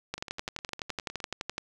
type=two click trains; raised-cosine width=0.2 ms; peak=-15 / -23 dBFS; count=18 / 11; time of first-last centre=0.14-1.581 / 0.18-1.202 s; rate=11.8 / 9.78 Hz; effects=none